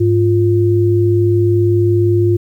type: tone pair together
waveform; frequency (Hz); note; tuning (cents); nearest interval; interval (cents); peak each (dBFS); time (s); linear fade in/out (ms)
sine; 103.82 / 349.2; G#2 / F4; 0 / 0; octave + major sixth; 2100; -12; 0-2.37; 10
effects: 8-bit